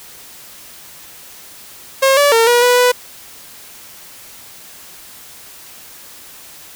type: tone with pitch steps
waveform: sawtooth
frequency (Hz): 538 / 575 / 456.1 / 481.6 / 491.7 / 494.6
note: C5 / D5 / A#4 / B4 / B4 / B4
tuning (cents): +48 / -37 / -38 / -44 / -8 / +3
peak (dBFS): -5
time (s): 2.02-2.92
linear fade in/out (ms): 10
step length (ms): 150
effects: white hiss -38 dBFS RMS until 6.75 s